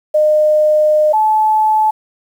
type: tone pair in turn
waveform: sine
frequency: 610 / 864.9 Hz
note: D#5 / A5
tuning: -34 / -30 cents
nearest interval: tritone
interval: 604 cents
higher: second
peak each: -8 / -9 dBFS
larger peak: first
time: 0.14-1.13 / 1.13-1.91 s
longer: first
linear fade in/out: 10 ms
effects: 7-bit